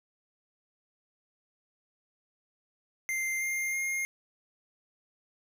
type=tone with pitch steps; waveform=square; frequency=2093 / 2111 / 2130 Hz; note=C7 / C7 / C7; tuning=0 / +15 / +30 cents; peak=-30 dBFS; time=3.09-4.05 s; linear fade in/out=0 ms; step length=320 ms; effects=none